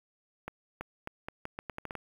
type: accelerating click train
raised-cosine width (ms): 0.5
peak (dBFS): -22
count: 11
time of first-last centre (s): 0.48-1.953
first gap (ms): 330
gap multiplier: 0.8
effects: 8-bit